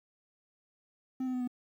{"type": "tone with pitch steps", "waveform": "triangle", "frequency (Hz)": [259.3, 255.3, 251.3, 247.4], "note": ["C4", "C4", "B3", "B3"], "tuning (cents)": [-15, -42, 30, 3], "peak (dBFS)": -29, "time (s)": [1.2, 1.476], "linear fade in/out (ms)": 5, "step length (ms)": 69, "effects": ["11-bit"]}